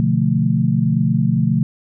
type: chord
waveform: sine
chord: B half-diminished seventh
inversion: none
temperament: equal with one note detuned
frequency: 125.19 / 146.83 / 174.61 / 220 Hz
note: B2 / D3 / F3 / A3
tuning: +24 / 0 / 0 / 0 cents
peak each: -19 dBFS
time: 0-1.63 s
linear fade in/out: 0 ms
effects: none